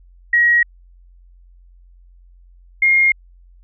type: tone pair in turn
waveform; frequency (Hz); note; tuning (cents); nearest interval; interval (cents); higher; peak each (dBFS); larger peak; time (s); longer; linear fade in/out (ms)
sine; 1900 / 2133; A#6 / C7; +33 / +33; major second; 200; second; -10; neither; 0.33-0.63 / 2.82-3.12; neither; 5
effects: added 44 Hz sine -44 dBFS peak until 3.63 s